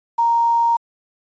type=tone with quantisation; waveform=sine; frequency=932 Hz; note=A#5; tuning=1 cent flat; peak=-13 dBFS; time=0.18-0.77 s; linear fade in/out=10 ms; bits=7; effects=resampled to 16000 Hz